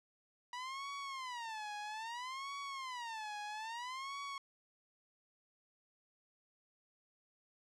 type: tone with vibrato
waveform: sawtooth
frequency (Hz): 967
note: B5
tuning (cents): -37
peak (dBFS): -38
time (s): 0.53-4.38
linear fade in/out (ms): 2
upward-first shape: sine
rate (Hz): 0.61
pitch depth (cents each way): 260
effects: low-pass 6000 Hz 12 dB/octave